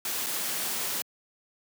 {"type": "noise with dropouts", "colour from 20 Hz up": "white", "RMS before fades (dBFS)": -31, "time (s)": [0.05, 1.02], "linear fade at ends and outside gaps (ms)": 2, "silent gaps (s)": [0.262, 0.266], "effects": ["high-pass 150 Hz 12 dB/octave"]}